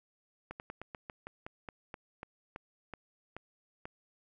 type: slowing click train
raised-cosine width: 0.5 ms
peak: -27 dBFS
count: 15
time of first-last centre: 0.51-3.855 s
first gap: 89 ms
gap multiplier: 1.14
effects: none